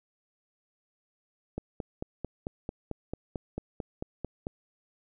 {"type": "click train", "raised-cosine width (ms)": 2, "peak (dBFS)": -20, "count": 14, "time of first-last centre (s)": [1.58, 4.469], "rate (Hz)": 4.5, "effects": []}